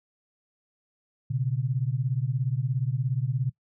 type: beating tone pair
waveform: sine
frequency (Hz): 121.7 / 138.7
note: B2 / C#3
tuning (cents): -25 / +1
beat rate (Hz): 17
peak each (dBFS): -27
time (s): 1.3-3.5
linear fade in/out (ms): 10
effects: noise-tail reverb RT60 0.1 s tail -20 dB re dry